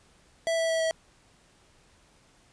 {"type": "tone with pitch steps", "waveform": "square", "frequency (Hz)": [659.3, 655.1, 651, 646.9], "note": ["E5", "E5", "E5", "E5"], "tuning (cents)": [0, -11, -22, -33], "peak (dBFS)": -25, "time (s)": [0.47, 0.91], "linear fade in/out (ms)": 0, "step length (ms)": 110, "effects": ["pink hiss -61 dBFS RMS until 2.52 s", "resampled to 22050 Hz"]}